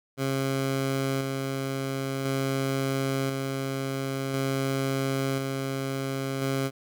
15% pulse tone with tremolo, 135.2 Hz, C#3, 43 cents flat, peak -19 dBFS, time 0.17-6.71 s, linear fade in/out 50 ms, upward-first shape square, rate 0.48 Hz, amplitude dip 30%, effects none

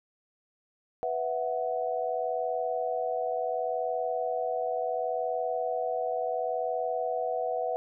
sine chord, B suspended fourth, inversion none, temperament equal, 493.9 / 659.3 / 740 Hz, B4 / E5 / F#5, 0 / 0 / 0 cents, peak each -32 dBFS, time 1.03-7.76 s, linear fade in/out 0 ms, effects none

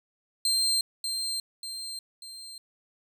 30% pulse tone with echo, 4163 Hz, C8, 10 cents flat, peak -20 dBFS, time 0.45-0.81 s, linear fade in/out 2 ms, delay 590 ms, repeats 3, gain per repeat -6 dB, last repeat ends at 2.58 s, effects none

